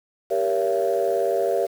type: chord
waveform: sine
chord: G diminished seventh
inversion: none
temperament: just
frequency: 392 / 470.4 / 564.5 / 677.4 Hz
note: G4 / Bb4 / Db5 / Fb5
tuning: 0 / +16 / +31 / +47 cents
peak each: -24 dBFS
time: 0.3-1.67 s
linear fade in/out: 20 ms
effects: tanh soft clip ceiling -12 dBFS + 7-bit